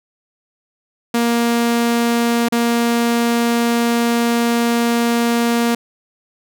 sawtooth tone with dropouts, 235 Hz, A#3, 14 cents sharp, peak -10 dBFS, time 1.14-5.75 s, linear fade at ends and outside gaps 5 ms, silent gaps 2.486-2.522 s, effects none

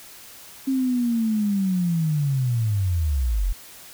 sine linear sweep, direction down, 270 to 39.63 Hz, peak -19 dBFS, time 0.67-3.53 s, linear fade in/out 10 ms, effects white hiss -44 dBFS RMS until 3.93 s

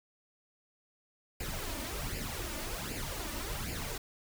pink noise with flanger, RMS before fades -38 dBFS, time 1.4-3.98 s, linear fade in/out 5 ms, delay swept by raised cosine 0.41 to 3.41 ms, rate 1.3 Hz, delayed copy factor +0.65, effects none

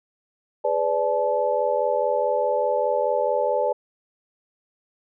sine tone cluster, 415.2 / 499.2 / 584 / 864 Hz, G#4 / B4 / D5 / A5, 0 / +19 / -10 / -32 cents, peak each -29 / -24 / -23 / -26 dBFS, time 0.64-3.73 s, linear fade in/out 10 ms, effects none

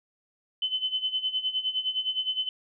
sine tone with tremolo, 3039 Hz, F#7, 46 cents sharp, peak -23 dBFS, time 0.62-2.49 s, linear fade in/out 2 ms, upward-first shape sine, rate 9.7 Hz, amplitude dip 80%, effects none

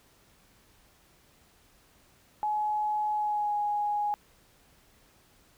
sine tone with pitch glide, 846 to 830 Hz, G#5 to G#5, +32 to -1 cents, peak -26 dBFS, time 2.43-4.14 s, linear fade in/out 0 ms, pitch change -33 cents, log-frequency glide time 3.13-3.55 s, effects pink hiss -62 dBFS RMS until 5.57 s

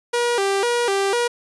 sawtooth tone with vibrato, 434.3 Hz, A4, 23 cents flat, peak -14 dBFS, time 0.13-1.28 s, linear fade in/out 10 ms, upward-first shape square, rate 2 Hz, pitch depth 170 cents each way, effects resampled to 24000 Hz

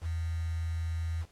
sine tone with quantisation, 82.41 Hz, E2, in tune, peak -30 dBFS, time 0.01-1.26 s, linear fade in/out 50 ms, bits 8, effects pink hiss -64 dBFS RMS until 1.31 s + low-pass 10000 Hz 12 dB/octave

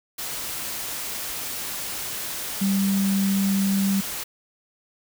sine tone in noise, 196 Hz, G3, in tune, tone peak -19 dBFS, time 2.61-4.01 s, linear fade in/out 10 ms, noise white, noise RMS -31 dBFS, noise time 0.18-4.24 s, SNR +9 dB, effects none

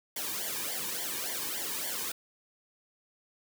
white noise with flanger, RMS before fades -35 dBFS, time 0.16-2.12 s, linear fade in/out 5 ms, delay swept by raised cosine 0.76 to 1.52 ms, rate 3.5 Hz, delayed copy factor -0.95, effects none

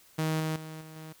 sawtooth tone with level steps, 157.7 Hz, D#3, 24 cents sharp, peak -23 / -25 / -36 / -41 / -38 dBFS, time 0.18-1.13 s, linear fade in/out 10 ms, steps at 0.4 / 0.56 / 0.81 / 0.96 s, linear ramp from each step 2 ms, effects white hiss -59 dBFS RMS until 1.2 s

